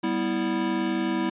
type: chord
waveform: square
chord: E minor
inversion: first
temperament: equal with one note detuned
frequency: 196 / 246.9 / 327.2 Hz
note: G3 / B3 / E4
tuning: 0 / 0 / -13 cents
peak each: -31 / -30 / -27 dBFS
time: 0.03-1.3 s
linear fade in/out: 10 ms
effects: resampled to 8000 Hz